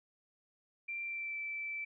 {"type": "tone with pitch glide", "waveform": "sine", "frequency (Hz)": [2362, 2325], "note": ["D7", "D7"], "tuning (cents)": [9, -18], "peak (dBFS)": -37, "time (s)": [0.88, 1.85], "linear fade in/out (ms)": 10, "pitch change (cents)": -27, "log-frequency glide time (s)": [1.02, 1.37], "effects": []}